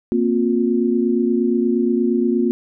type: chord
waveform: sine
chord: Bb suspended second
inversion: none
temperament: equal with one note detuned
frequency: 233.1 / 261.6 / 356.2 Hz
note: Bb3 / C4 / F4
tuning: 0 / 0 / +34 cents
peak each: -18 / -21 / -19 dBFS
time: 0.12-2.51 s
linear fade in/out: 0 ms
effects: none